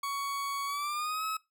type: tone with pitch glide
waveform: 40% pulse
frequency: 1119 to 1285.4 Hz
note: C#6 to E6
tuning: +16 to -44 cents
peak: -31 dBFS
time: 0.03-1.37 s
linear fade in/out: 5 ms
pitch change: +240 cents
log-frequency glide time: 0.66-1.24 s
effects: noise-tail reverb RT60 0.2 s tail -20 dB re dry